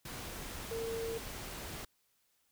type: tone in noise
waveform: sine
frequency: 455.6 Hz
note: A#4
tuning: 40 cents flat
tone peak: -36 dBFS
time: 0.71-1.18 s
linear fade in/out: 5 ms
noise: pink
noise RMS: -44 dBFS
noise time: 0.05-1.85 s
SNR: +5 dB
effects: white hiss -75 dBFS RMS until 2.51 s